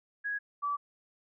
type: tone pair in turn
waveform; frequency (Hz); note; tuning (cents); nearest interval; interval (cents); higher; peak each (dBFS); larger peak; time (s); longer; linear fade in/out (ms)
sine; 1661.2 / 1153.4; G#6 / D6; 0 / -32; tritone; 632; first; -31 / -29; second; 0.24-0.39 / 0.62-0.77; neither; 20
effects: none